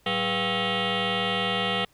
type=tone with frequency modulation; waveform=sine; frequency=1305 Hz; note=E6; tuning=18 cents flat; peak=-22 dBFS; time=0.06-1.85 s; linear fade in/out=5 ms; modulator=299 Hz; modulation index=7.1; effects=tanh soft clip ceiling -19 dBFS + pink hiss -62 dBFS RMS until 1.93 s